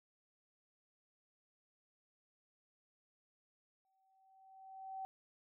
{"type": "tone with exponential growth", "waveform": "sine", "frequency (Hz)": 767, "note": "G5", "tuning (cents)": -38, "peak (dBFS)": -40, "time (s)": [3.85, 5.05], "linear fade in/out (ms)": 0, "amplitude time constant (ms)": 260, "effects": []}